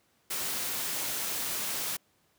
white noise, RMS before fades -33 dBFS, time 0.3-1.97 s, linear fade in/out 10 ms, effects pink hiss -69 dBFS RMS until 2.38 s + high-pass 100 Hz 12 dB/octave

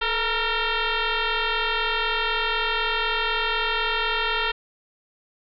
sine tone with frequency modulation, 894 Hz, A5, 27 cents sharp, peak -21 dBFS, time 0.01-4.52 s, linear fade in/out 10 ms, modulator 458 Hz, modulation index 6, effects none

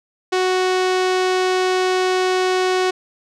sawtooth tone with low-pass filter, 370 Hz, F#4, in tune, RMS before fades -18 dBFS, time 0.32-2.91 s, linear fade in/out 10 ms, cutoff 5800 Hz, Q 0.88, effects none

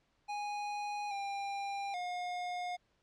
square tone with pitch steps, 826 / 798 / 716 Hz, G#5 / G5 / F5, -10 / +31 / +43 cents, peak -37 dBFS, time 0.28-2.77 s, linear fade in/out 20 ms, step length 830 ms, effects pink hiss -75 dBFS RMS until 3.02 s + low-pass 5000 Hz 12 dB/octave

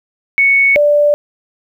sine tone pair in turn, 2217 / 587.2 Hz, C#7 / D5, 0 / 0 cents, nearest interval octave + major seventh, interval 2300 cents, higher first, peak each -7 dBFS, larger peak neither, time 0.38-0.76 / 0.76-1.14 s, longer neither, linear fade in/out 0 ms, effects 8-bit

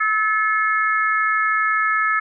harmonic tone, 432.2 Hz, A4, 31 cents flat, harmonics 3 / 4 / 5, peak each -19 / -20 / -25 dBFS, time 0-2.2 s, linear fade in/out 10 ms, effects none

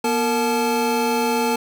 square tone cluster, 241.1 / 458.5 / 866 Hz, B3 / A#4 / A5, -41 / -29 / -28 cents, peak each -24 / -23 / -23 dBFS, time 0.04-1.56 s, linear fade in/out 5 ms, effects none

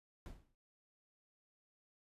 brown noise with exponential decay, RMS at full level -44 dBFS, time 0.26-0.55 s, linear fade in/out 0 ms, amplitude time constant 61 ms, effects resampled to 32000 Hz

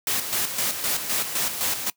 white noise with tremolo, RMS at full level -24 dBFS, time 0.07-1.9 s, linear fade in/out 2 ms, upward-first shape square, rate 3.9 Hz, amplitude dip 55%, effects noise-tail reverb RT60 0.1 s tail -22 dB re dry + high-pass 100 Hz 12 dB/octave

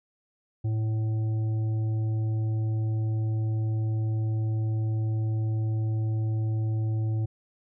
harmonic tone with a mistuned harmonic, 110 Hz, A2, in tune, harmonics 1 / 3 / 5 / 7, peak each -24 / -39 / -50 / -51 dBFS, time 0.64-7.26 s, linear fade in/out 10 ms, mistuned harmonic 7, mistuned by -18 cents, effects none

